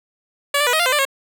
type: tone with pitch steps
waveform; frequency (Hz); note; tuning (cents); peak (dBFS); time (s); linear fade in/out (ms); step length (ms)
10% pulse; 570 / 588 / 489.4 / 630 / 697 / 513 / 591 / 544; C#5 / D5 / B4 / D#5 / F5 / C5 / D5 / C#5; +48 / +2 / -16 / +21 / -4 / -34 / +11 / -33; -7; 0.54-1.052; 5; 64
effects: none

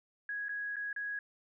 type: tone with dropouts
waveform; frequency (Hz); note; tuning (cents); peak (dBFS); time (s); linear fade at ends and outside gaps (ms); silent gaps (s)
sine; 1661.2; G#6; 0; -35; 0.29-1.19; 2; 0.484-0.492 / 0.759-0.766 / 0.929-0.962
effects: none

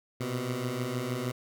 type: beating tone pair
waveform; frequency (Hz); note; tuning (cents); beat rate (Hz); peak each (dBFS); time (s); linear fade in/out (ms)
15% pulse; 120.5 / 127; B2 / B2; -42 / +49; 6.5; -29 / -26; 0.2-1.32; 10
effects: none

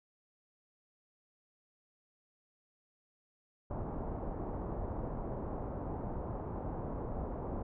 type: low-pass noise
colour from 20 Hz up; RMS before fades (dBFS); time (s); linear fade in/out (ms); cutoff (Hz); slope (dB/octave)
pink; -39; 3.7-7.63; 10; 930; 24
effects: none

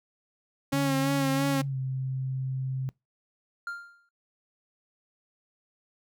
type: tone with vibrato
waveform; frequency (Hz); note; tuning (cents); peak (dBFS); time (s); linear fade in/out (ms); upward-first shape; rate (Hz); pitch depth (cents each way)
sawtooth; 273.3; C#4; -24; -21; 0.72-1.62; 10; sine; 3; 35
type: tone with pitch glide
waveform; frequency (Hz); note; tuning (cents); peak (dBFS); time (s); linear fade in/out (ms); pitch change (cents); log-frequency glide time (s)
sine; 145.1 to 131.53; D3 to C3; -21 to +9; -28; 0.73-2.89; 0; -170; 1.57-1.77
type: tone with exponential decay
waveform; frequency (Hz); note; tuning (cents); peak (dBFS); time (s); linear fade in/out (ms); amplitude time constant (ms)
triangle; 1396.9; F6; 0; -28; 3.67-4.09; 2; 91
effects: noise-tail reverb RT60 0.2 s tail -24 dB re dry

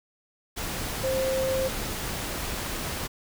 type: tone in noise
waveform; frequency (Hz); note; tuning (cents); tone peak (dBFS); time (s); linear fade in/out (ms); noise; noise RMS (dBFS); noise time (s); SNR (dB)
sine; 527; C5; +12; -24; 1.03-1.69; 20; pink; -32; 0.56-3.08; +5
effects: none

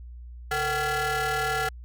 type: ring-modulated tone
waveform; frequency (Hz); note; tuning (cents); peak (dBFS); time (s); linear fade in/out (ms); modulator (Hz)
25% pulse; 311.1; D#4; 0; -18; 0.51-1.69; 5; 1070
effects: added 60 Hz sine -39 dBFS peak until 1.84 s

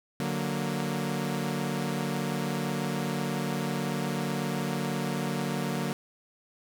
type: chord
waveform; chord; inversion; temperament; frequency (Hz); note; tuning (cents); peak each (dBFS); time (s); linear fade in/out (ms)
sawtooth; D augmented; none; equal; 146.83 / 185 / 233.1; D3 / F#3 / A#3; 0 / 0 / 0; -29; 0.2-5.93; 0
effects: none

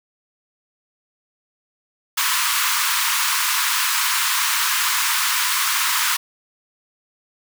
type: high-pass noise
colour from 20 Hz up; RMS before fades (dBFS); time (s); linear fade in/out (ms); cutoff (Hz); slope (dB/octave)
pink; -20; 2.17-6.17; 10; 940; 96
effects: none

